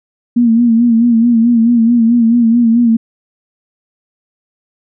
sine tone with vibrato, 233.1 Hz, A#3, in tune, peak -6 dBFS, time 0.36-2.97 s, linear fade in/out 10 ms, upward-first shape sine, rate 4.6 Hz, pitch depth 64 cents each way, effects none

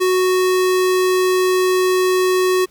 square tone, 369.4 Hz, F#4, 3 cents flat, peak -14 dBFS, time 0-2.66 s, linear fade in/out 20 ms, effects pink hiss -54 dBFS RMS until 2.7 s

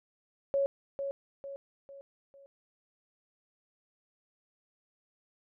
sine tone with echo, 554.4 Hz, C#5, in tune, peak -25 dBFS, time 0.54-0.66 s, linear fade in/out 0 ms, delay 450 ms, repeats 4, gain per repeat -7 dB, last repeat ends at 2.46 s, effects none

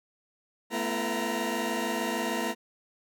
20% pulse tone cluster, 219.5 / 246.1 / 337.5 / 934 Hz, A3 / B3 / E4 / A#5, -4 / -6 / +41 / +3 cents, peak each -29 dBFS, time 0.7-2.55 s, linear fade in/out 50 ms, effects none

